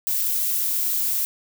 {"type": "noise", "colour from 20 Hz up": "violet", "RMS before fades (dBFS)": -23, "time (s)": [0.07, 1.25], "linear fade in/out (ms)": 0, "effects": []}